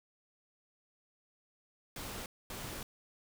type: noise bursts at uneven times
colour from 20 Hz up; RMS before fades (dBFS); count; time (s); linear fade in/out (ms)
pink; -43; 2; 1.96-2.26 / 2.5-2.83; 2
effects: none